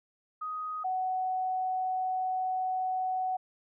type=tone pair in turn; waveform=sine; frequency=1251 / 745.8 Hz; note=D#6 / F#5; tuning=+9 / +14 cents; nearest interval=major sixth; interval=895 cents; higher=first; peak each=-33 / -28 dBFS; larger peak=second; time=0.41-0.84 / 0.84-3.37 s; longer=second; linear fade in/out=10 ms; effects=none